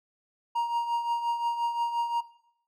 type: tone with tremolo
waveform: triangle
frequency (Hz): 940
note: A#5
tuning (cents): +14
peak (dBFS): -21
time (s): 0.55-2.21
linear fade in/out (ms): 10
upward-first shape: triangle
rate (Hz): 5.7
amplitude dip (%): 70
effects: noise-tail reverb RT60 0.7 s tail -17 dB re dry